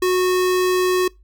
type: tone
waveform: square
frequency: 366.5 Hz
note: F#4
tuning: 16 cents flat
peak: -16 dBFS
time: 0.02-1.08 s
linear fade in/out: 5 ms
effects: noise-tail reverb RT60 0.2 s tail -24 dB re dry + added 50 Hz sine -47 dBFS peak until 1.23 s